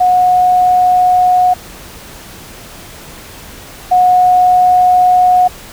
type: tone pair in turn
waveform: sine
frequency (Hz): 728 / 728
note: F#5 / F#5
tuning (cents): -28 / -28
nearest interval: unison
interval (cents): 0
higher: neither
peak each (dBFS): -6 / -5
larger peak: second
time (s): 0-1.54 / 3.91-5.48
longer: second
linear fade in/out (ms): 10
effects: pink hiss -33 dBFS RMS until 5.72 s